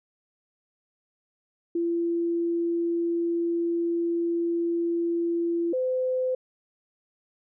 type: tone pair in turn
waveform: sine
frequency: 339.5 / 511.9 Hz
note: F4 / C5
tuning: -49 / -38 cents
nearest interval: perfect fifth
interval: 711 cents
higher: second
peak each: -23 dBFS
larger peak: neither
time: 1.75-5.73 / 5.73-6.35 s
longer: first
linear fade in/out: 5 ms
effects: none